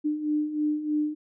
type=beating tone pair; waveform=sine; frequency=298.6 / 301.8 Hz; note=D4 / D4; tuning=+29 / +47 cents; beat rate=3.2 Hz; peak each=-31 / -25 dBFS; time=0.04-1.15 s; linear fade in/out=20 ms; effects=none